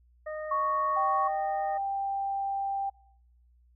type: harmonic tone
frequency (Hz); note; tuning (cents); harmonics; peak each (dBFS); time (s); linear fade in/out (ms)
616; D#5; -17; 1 / 2 / 3; -34 / -44 / -44; 0.26-1.78; 10
type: tone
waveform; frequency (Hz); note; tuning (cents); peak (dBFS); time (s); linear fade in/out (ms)
sine; 1111; C#6; +4; -25; 0.51-1.28; 5
type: tone with pitch glide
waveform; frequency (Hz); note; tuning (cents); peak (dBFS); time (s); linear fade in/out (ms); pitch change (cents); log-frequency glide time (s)
sine; 780 to 788.6; G5 to G5; -9 to +10; -28; 0.96-2.9; 10; +19; 1.2-1.8
effects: noise-tail reverb RT60 0.8 s tail -26 dB re dry + added 60 Hz sine -59 dBFS peak until 3.75 s